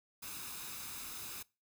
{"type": "noise with comb filter", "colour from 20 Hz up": "white", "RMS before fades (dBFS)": -45, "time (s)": [0.22, 1.43], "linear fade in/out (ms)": 10, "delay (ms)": 0.79, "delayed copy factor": 0.55, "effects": ["noise-tail reverb RT60 0.3 s tail -23 dB re dry"]}